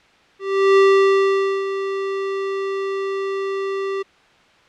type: tone with ADSR envelope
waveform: square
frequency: 390.5 Hz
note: G4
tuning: 7 cents flat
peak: -10 dBFS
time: 0.39-4.03 s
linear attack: 380 ms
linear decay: 870 ms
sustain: -12 dB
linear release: 14 ms
effects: white hiss -52 dBFS RMS until 4.68 s + low-pass 3000 Hz 12 dB/octave